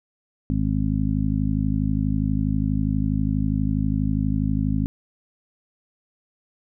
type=harmonic tone; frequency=52.3 Hz; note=G#1; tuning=13 cents sharp; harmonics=1 / 2 / 3 / 4 / 5; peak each=-26 / -26 / -26 / -26 / -26 dBFS; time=0.5-4.86 s; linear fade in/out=0 ms; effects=none